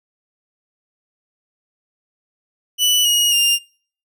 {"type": "tone with pitch steps", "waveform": "sawtooth", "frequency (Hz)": [2970, 2885, 2803], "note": ["F#7", "F#7", "F7"], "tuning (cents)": [6, -44, 6], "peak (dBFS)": -10, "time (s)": [2.78, 3.59], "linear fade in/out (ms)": 50, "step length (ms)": 270, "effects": ["noise-tail reverb RT60 0.5 s tail -25 dB re dry"]}